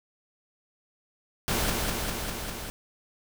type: noise with echo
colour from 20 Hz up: pink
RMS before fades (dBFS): -27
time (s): 1.48-1.7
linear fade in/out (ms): 0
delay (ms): 200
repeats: 5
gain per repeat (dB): -2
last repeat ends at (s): 2.7
effects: none